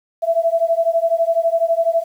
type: beating tone pair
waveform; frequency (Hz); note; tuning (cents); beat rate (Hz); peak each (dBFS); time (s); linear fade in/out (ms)
sine; 659.3 / 671.3; E5 / E5; 0 / +31; 12; -17; 0.22-2.04; 20
effects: 8-bit